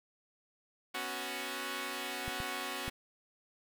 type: chord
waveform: 5% pulse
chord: B suspended second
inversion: none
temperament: equal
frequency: 246.9 / 277.2 / 370 Hz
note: B3 / C#4 / F#4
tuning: 0 / 0 / 0 cents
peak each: -32 / -30 / -29 dBFS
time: 0.94-2.9 s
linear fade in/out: 10 ms
type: clicks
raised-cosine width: 5 ms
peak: -29 dBFS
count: 3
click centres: 2.28 / 2.403 / 2.88 s
effects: none